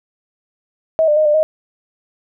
sine tone with pitch steps, 641 / 598 / 618 / 596 / 625 Hz, E5 / D5 / D#5 / D5 / D#5, -49 / +31 / -12 / +25 / +8 cents, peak -10 dBFS, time 0.99-1.43 s, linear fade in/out 0 ms, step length 88 ms, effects none

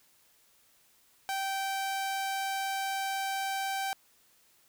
sawtooth tone, 778 Hz, G5, 13 cents flat, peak -27 dBFS, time 1.29-3.93 s, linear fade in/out 0 ms, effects white hiss -65 dBFS RMS until 4.68 s

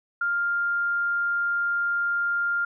sine tone, 1400 Hz, F6, 4 cents sharp, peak -22 dBFS, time 0.21-2.65 s, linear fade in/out 5 ms, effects none

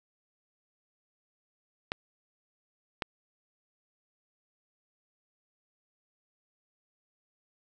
clicks, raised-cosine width 0.3 ms, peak -14 dBFS, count 2, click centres 1.919 / 3.022 s, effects none

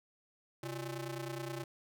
sawtooth ring-modulated tone, 237.6 Hz, A#3, 33 cents sharp, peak -32 dBFS, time 0.63-1.64 s, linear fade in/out 5 ms, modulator 104 Hz, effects none

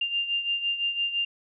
sine beating tone pair, 2794 / 2799.9 Hz, F7 / F7, 0 / +4 cents, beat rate 5.9 Hz, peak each -26 / -32 dBFS, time 0.01-1.25 s, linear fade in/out 5 ms, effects none

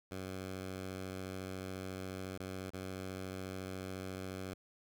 10% pulse tone with dropouts, 94.1 Hz, F#2, 30 cents sharp, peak -33 dBFS, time 0.11-4.54 s, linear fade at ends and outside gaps 5 ms, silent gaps 2.377-2.4 / 2.704-2.734 s, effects none

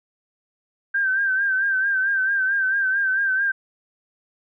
sine tone with vibrato, 1568 Hz, G6, in tune, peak -18 dBFS, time 0.94-3.52 s, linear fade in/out 10 ms, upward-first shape sine, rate 4.5 Hz, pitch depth 56 cents each way, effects none

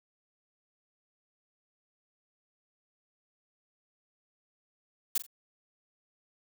blue noise with echo, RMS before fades -28 dBFS, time 5.15-5.18 s, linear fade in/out 5 ms, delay 43 ms, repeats 2, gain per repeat -12 dB, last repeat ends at 5.266 s, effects none

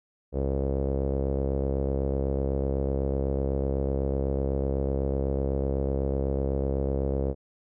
sawtooth tone with low-pass filter, 68 Hz, C#2, 33 cents flat, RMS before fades -27 dBFS, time 0.32-7.35 s, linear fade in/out 50 ms, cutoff 500 Hz, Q 3.8, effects none

